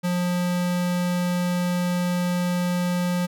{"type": "tone", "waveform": "square", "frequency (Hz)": 177.7, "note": "F3", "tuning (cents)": 30, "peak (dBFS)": -22, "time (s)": [0.03, 3.27], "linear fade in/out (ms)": 20, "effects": []}